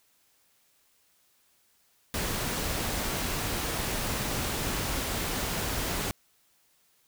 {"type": "noise", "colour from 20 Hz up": "pink", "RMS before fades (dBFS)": -31, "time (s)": [2.14, 6.11], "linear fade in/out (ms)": 0, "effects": ["white hiss -67 dBFS RMS until 7.07 s"]}